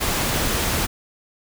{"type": "noise", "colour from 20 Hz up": "pink", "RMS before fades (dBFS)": -22, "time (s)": [0, 0.87], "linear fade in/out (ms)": 20, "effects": []}